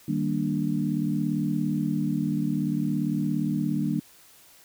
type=chord; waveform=sine; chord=Eb major seventh; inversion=none; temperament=equal; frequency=155.56 / 196 / 233.1 / 293.7 Hz; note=Eb3 / G3 / Bb3 / D4; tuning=0 / 0 / 0 / 0 cents; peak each=-29 dBFS; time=0.08-4 s; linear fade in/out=5 ms; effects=white hiss -54 dBFS RMS until 4.64 s